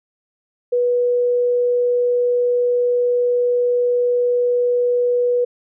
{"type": "tone", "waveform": "sine", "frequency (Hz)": 488.3, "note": "B4", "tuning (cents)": -20, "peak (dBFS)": -14, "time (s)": [0.72, 5.45], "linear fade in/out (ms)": 10, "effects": []}